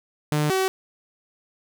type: tone pair in turn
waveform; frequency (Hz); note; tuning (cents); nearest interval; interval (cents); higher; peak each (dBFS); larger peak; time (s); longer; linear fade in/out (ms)
sawtooth; 150 / 379.6; D3 / F#4; +37 / +44; octave + major third; 1607; second; -16; neither; 0.32-0.5 / 0.5-0.68; neither; 0
effects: none